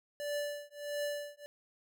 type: tone with tremolo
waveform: square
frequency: 583 Hz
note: D5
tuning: 13 cents flat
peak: -33 dBFS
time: 0.2-1.46 s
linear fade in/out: 0 ms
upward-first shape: triangle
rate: 1.5 Hz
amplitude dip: 100%
effects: none